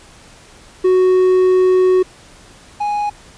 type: tone pair in turn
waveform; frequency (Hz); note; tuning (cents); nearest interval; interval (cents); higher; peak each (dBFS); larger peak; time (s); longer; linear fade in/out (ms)
triangle; 370 / 828.8; F#4 / G#5; 0 / -4; octave + major second; 1396; second; -7 / -14; first; 0.84-2.03 / 2.8-3.1; first; 10
effects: pink hiss -43 dBFS RMS until 3.37 s + resampled to 22050 Hz